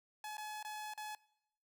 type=tone with dropouts; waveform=sawtooth; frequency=851 Hz; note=G#5; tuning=42 cents sharp; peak=-39 dBFS; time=0.24-1.15 s; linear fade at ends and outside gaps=2 ms; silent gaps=0.37-0.38 / 0.628-0.648 / 0.937-0.976 s; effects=noise-tail reverb RT60 0.8 s tail -22 dB re dry